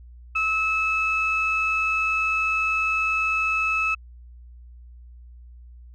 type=tone pair together; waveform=sine; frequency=1296 / 2605 Hz; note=E6 / E7; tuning=-30 / -21 cents; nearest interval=octave; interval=1209 cents; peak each=-24 / -21 dBFS; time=0.35-3.95 s; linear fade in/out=10 ms; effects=tanh soft clip ceiling -14 dBFS + added 60 Hz sine -42 dBFS peak until 5.94 s